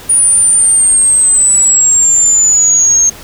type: exponential sweep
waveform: sine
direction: down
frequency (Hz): 9600 to 6410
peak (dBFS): -5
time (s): 0.09-3.1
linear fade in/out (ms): 10
effects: pink hiss -32 dBFS RMS until 3.23 s